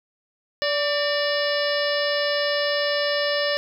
harmonic tone with a mistuned harmonic, 580 Hz, D5, 22 cents flat, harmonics 1 / 2 / 3 / 4 / 5 / 6 / 7 / 8 / 9, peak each -23 / -33 / -27 / -37 / -31 / -36 / -33 / -35 / -31 dBFS, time 0.62-3.57 s, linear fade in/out 0 ms, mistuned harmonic 3, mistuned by +58 cents, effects 9-bit

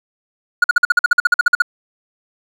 triangle tone bursts, 1438 Hz, F#6, 50 cents flat, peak -5 dBFS, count 15, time 0.62-1.621 s, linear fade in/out 5 ms, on 21 ms, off 49 ms, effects none

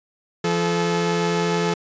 sawtooth tone pair together, 171.56 / 432.3 Hz, F3 / A4, -31 / -31 cents, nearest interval octave + major third, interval 1600 cents, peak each -18 dBFS, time 0.44-1.74 s, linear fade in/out 5 ms, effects resampled to 16000 Hz

